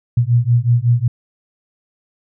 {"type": "beating tone pair", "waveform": "sine", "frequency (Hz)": [117.2, 122.6], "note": ["A#2", "B2"], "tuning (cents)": [10, -12], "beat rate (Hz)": 5.4, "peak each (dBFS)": -14, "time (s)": [0.17, 1.08], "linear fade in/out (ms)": 5, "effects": []}